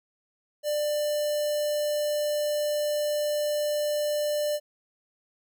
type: tone with notch filter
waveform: square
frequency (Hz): 594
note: D5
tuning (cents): +20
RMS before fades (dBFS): -27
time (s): 0.63-4.6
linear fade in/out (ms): 50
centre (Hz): 2000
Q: 1.2
effects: none